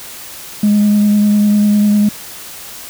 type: tone with vibrato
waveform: sine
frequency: 207.7 Hz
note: G#3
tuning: in tune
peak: -6 dBFS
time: 0.63-2.09 s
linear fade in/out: 5 ms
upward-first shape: sine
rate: 10 Hz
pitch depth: 14 cents each way
effects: tanh soft clip ceiling -5 dBFS + white hiss -31 dBFS RMS until 2.89 s